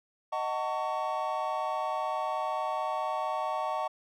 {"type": "chord", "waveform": "triangle", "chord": "D# half-diminished seventh", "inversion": "none", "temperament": "just", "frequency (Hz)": [622.3, 746.7, 896, 1120.1], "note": ["D#5", "F#5", "A5", "C#6"], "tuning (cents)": [0, 16, 31, 18], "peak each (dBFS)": -33, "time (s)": [0.32, 3.88], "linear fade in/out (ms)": 10, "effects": []}